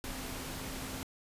sine tone in noise, 261.6 Hz, C4, in tune, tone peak -46 dBFS, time 0.04-1.03 s, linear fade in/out 0 ms, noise pink, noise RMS -41 dBFS, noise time 0.04-1.03 s, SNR -8 dB, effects resampled to 32000 Hz

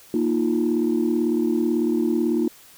sine chord, Bb suspended fourth, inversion none, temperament equal, 233.1 / 311.1 / 349.2 Hz, Bb3 / Eb4 / F4, 0 / 0 / 0 cents, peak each -22 dBFS, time 0.14-2.48 s, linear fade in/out 2 ms, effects tanh soft clip ceiling -12 dBFS + white hiss -49 dBFS RMS until 2.77 s

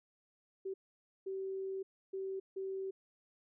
sine tone bursts at uneven times, 384.3 Hz, G4, 34 cents flat, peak -37 dBFS, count 4, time 0.65-0.74 / 1.26-1.83 / 2.13-2.4 / 2.56-2.91 s, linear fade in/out 10 ms, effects none

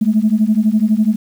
sine beating tone pair, 209.7 / 221.7 Hz, G#3 / A3, +17 / +13 cents, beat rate 12 Hz, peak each -13 dBFS, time 0.01-1.16 s, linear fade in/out 10 ms, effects tanh soft clip ceiling -3 dBFS + 7-bit

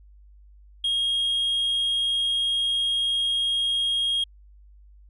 sine tone, 3259 Hz, G#7, 33 cents flat, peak -19 dBFS, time 0.84-4.24 s, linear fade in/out 5 ms, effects tanh soft clip ceiling -20 dBFS + added 50 Hz sine -48 dBFS peak until 5.09 s

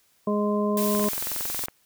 harmonic tone, 207.7 Hz, G#3, in tune, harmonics 1 / 2 / 3 / 5, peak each -24 / -27 / -29 / -31 dBFS, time 0.27-1.09 s, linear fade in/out 5 ms
blue noise, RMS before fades -30 dBFS, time 0.77-1.66 s, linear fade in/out 2 ms
click train, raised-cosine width 0.5 ms, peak -19 dBFS, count 17, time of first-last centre 0.95-1.684 s, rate 21.8 Hz
effects white hiss -64 dBFS RMS until 1.85 s

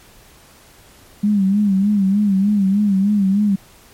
sine tone with vibrato, 200 Hz, G3, 35 cents sharp, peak -12 dBFS, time 1.23-3.56 s, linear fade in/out 10 ms, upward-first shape sine, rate 3.3 Hz, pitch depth 88 cents each way, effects pink hiss -47 dBFS RMS until 3.93 s + MP3 64 kbps

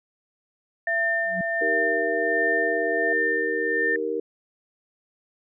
sine tone with tremolo, 1800 Hz, A6, 39 cents sharp, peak -21 dBFS, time 0.87-3.96 s, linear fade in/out 2 ms, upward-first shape sine, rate 1.4 Hz, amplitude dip 50%
sine tone, 671 Hz, E5, 31 cents sharp, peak -27 dBFS, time 0.87-3.13 s, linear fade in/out 5 ms
sine tone with exponential growth, 184.4 Hz, F#3, 6 cents flat, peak -24 dBFS, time 1.22-1.41 s, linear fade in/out 2 ms, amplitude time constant 40 ms
sine chord, Eb major, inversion none, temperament just, 311.1 / 388.9 / 466.7 Hz, Eb4 / G4 / Bb4, 0 / -14 / +2 cents, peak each -32 / -30 / -26 dBFS, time 1.61-4.2 s, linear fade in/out 5 ms
effects none

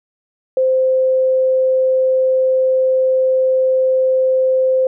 sine tone, 520 Hz, C5, 11 cents flat, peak -11 dBFS, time 0.57-4.87 s, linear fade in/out 2 ms, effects none

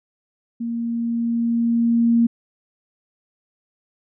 sine tone with level ramp, 233.1 Hz, A#3, in tune, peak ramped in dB -23 to -12 dBFS, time 0.6-2.27 s, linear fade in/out 10 ms, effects none

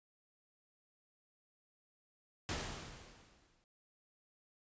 pink noise with exponential decay, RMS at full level -37 dBFS, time 2.49-3.64 s, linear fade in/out 0 ms, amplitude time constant 250 ms, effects resampled to 16000 Hz

